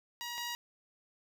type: tone pair in turn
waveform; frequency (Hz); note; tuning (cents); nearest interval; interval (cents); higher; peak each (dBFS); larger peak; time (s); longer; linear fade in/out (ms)
10% pulse; 955 / 955; A#5 / A#5; +42 / +42; unison; 0; neither; -30 / -28; second; 0.21-0.38 / 0.38-0.55; neither; 0
effects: none